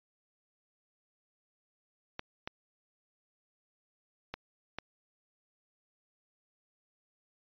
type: clicks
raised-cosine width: 0.3 ms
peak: -21 dBFS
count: 4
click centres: 2.194 / 2.475 / 4.34 / 4.786 s
effects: resampled to 11025 Hz